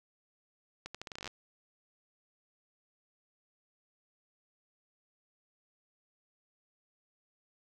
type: accelerating click train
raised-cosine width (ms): 0.2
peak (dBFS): -24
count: 13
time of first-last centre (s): 0.86-1.277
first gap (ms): 86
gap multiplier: 0.81
effects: none